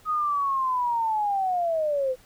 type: linear sweep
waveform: sine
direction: down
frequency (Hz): 1259 to 501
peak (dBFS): -22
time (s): 0.05-2.16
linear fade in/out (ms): 50
effects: pink hiss -56 dBFS RMS until 2.25 s